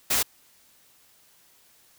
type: noise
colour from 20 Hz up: white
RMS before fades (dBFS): -23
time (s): 0.1-0.23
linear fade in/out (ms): 10
effects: white hiss -59 dBFS RMS until 1.98 s